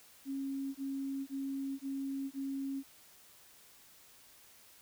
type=tone bursts; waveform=sine; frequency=272.7 Hz; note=C#4; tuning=28 cents flat; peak=-35 dBFS; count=5; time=0.25-2.834 s; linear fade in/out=50 ms; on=500 ms; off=21 ms; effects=white hiss -60 dBFS RMS until 4.81 s